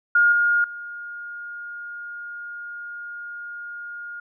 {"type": "tone with level steps", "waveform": "sine", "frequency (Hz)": 1422, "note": "F6", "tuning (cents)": 31, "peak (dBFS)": [-13, -16, -32], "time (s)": [0.15, 4.2], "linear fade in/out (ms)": 5, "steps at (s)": [0.32, 0.64], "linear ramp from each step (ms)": 2, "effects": []}